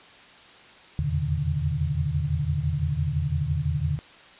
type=tone cluster; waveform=sine; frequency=81 / 86.9 / 117.3 / 137.9 / 149.8 Hz; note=E2 / F2 / A#2 / C#3 / D3; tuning=-30 / -8 / +11 / -9 / +35 cents; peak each=-29 / -31 / -34 / -29 / -27 dBFS; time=0.99-3.99 s; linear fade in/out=0 ms; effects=white hiss -49 dBFS RMS until 4.39 s + resampled to 8000 Hz